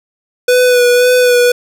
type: tone with vibrato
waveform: square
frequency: 493.9 Hz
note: B4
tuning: in tune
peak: -7 dBFS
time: 0.48-1.52 s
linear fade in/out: 5 ms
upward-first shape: sine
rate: 1.9 Hz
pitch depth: 23 cents each way
effects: none